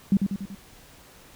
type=tone with echo; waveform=sine; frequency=196.4 Hz; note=G3; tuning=4 cents sharp; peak=-15 dBFS; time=0.12-0.17 s; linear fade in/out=2 ms; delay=95 ms; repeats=4; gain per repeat=-5 dB; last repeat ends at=0.55 s; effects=pink hiss -51 dBFS RMS until 1.35 s